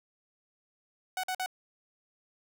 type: tone bursts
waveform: sawtooth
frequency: 744 Hz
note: F#5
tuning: 9 cents sharp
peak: -27 dBFS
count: 3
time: 1.17-1.461 s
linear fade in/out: 2 ms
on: 65 ms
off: 48 ms
effects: none